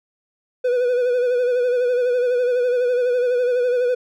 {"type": "tone with vibrato", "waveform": "triangle", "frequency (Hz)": 493.9, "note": "B4", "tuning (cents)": 0, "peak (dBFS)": -14, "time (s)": [0.64, 3.95], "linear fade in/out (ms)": 10, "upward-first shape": "sine", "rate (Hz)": 12, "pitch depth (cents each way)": 46, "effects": []}